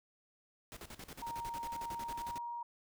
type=noise with tremolo; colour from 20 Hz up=pink; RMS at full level=-48 dBFS; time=0.72-2.38 s; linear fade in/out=0 ms; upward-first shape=square; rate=11 Hz; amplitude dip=80%
type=tone with pitch glide; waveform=sine; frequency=933 to 946 Hz; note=A#5 to A#5; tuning=+1 to +25 cents; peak=-39 dBFS; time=1.22-2.63 s; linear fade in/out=5 ms; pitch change=+24 cents; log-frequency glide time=2.04-2.38 s
effects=none